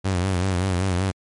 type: tone with vibrato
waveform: sawtooth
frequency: 92.5 Hz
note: F#2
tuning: in tune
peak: -16 dBFS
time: 0.04-1.12 s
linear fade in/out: 20 ms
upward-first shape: sine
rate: 5.2 Hz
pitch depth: 90 cents each way
effects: MP3 48 kbps